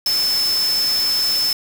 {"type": "tone in noise", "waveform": "sine", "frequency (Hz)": 5260, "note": "E8", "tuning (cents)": -5, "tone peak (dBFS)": -16, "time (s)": [0.06, 1.53], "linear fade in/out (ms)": 2, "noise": "white", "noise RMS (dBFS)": -27, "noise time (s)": [0.06, 1.53], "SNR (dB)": 8, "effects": []}